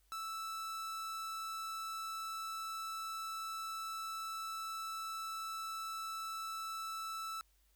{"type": "tone", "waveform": "45% pulse", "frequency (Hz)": 1318.5, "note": "E6", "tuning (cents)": 0, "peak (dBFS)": -40, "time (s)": [0.12, 7.41], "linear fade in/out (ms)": 0, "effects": ["added 50 Hz sine -70 dBFS peak until 7.75 s", "white hiss -75 dBFS RMS until 7.75 s"]}